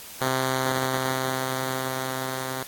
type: tone with level ramp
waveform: 5% pulse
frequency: 130.81 Hz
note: C3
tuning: in tune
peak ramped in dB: -11 to -18 dBFS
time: 0.21-2.63 s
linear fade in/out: 2 ms
effects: white hiss -41 dBFS RMS until 2.67 s + AAC 64 kbps